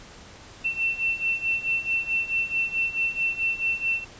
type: beating tone pair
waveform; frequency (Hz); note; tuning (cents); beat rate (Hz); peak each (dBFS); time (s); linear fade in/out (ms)
sine; 2690 / 2694.6; E7 / E7; +34 / +37; 4.6; -28 / -25; 0.64-4.05; 20
effects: pink hiss -46 dBFS RMS until 4.19 s + resampled to 16000 Hz